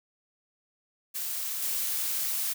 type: noise with level steps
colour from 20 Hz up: blue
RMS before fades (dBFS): -33 / -30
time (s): 1.14-2.54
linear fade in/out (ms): 20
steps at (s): 1.62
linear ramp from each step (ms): 5
effects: none